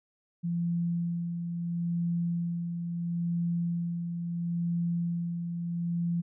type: tone with tremolo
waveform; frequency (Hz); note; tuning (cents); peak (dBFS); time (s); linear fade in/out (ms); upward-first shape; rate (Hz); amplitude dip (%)
sine; 171.1; F3; -35; -26; 0.43-6.22; 20; sine; 0.74; 45
effects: none